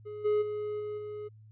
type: tone with level steps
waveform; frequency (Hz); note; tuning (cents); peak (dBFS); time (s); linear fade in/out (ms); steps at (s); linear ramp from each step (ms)
triangle; 420.3; G#4; +21; -36 / -22 / -30 / -32 / -35; 0.05-1.29; 20; 0.24 / 0.41 / 0.79 / 0.97; 20
effects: added 108 Hz sine -51 dBFS peak until 1.51 s + resampled to 8000 Hz